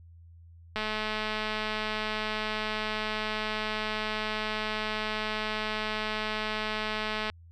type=click train; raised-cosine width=0.3 ms; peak=-16 dBFS; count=1407; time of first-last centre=0.76-7.3 s; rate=215 Hz; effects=added 84 Hz sine -49 dBFS peak until 7.51 s